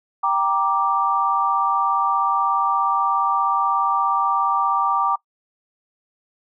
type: chord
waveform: sine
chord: G minor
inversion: none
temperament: just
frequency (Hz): 784 / 940.8 / 1176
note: G5 / Bb5 / D6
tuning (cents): 0 / +16 / +2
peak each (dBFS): -23 / -22 / -19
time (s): 0.23-5.16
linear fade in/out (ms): 10
effects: noise-tail reverb RT60 0.1 s tail -22 dB re dry